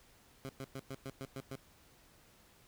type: tone bursts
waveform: 15% pulse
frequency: 134.5 Hz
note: C3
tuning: 48 cents sharp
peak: -35 dBFS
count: 8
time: 0.45-1.556 s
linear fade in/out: 0 ms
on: 42 ms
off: 110 ms
effects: pink hiss -64 dBFS RMS until 2.67 s